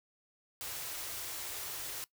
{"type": "band-stop noise", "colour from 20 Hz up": "white", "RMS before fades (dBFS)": -41, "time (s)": [0.61, 2.04], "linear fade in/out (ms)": 0, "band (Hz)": [160, 280], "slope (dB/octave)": 96, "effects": ["noise-tail reverb RT60 0.1 s tail -19 dB re dry"]}